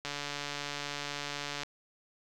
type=click train; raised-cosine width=0.2 ms; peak=-19 dBFS; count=229; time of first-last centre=0.05-1.633 s; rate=144 Hz; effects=none